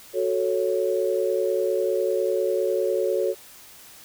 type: chord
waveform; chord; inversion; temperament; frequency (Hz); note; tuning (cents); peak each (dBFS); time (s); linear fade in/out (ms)
sine; F# minor; none; equal; 370 / 440 / 554.4; F#4 / A4 / C#5; 0 / 0 / 0; -25; 0.13-3.35; 50
effects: white hiss -47 dBFS RMS until 4.04 s